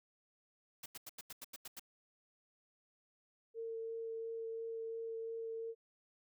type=noise bursts; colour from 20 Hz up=white; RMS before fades=-48 dBFS; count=9; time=0.83-1.796 s; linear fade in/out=5 ms; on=30 ms; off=87 ms
type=tone with vibrato; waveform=sine; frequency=453.6 Hz; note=A#4; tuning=47 cents flat; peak=-40 dBFS; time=3.54-5.75 s; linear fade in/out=50 ms; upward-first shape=sine; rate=2.9 Hz; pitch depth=9 cents each way
effects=none